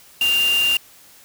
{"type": "tone in noise", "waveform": "sine", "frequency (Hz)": 2794, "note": "F7", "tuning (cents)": 0, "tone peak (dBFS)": -15, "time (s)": [0.21, 0.77], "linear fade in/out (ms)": 2, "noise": "white", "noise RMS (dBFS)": -28, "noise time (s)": [0.21, 0.77], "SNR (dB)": 10, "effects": ["white hiss -48 dBFS RMS until 1.24 s"]}